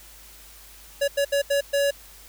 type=tone bursts at uneven times; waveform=square; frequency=564 Hz; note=C#5; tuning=30 cents sharp; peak=-20 dBFS; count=5; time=1.01-1.08 / 1.17-1.25 / 1.32-1.42 / 1.5-1.61 / 1.73-1.91 s; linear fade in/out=10 ms; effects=added 50 Hz sine -51 dBFS peak until 2.28 s + white hiss -48 dBFS RMS until 2.28 s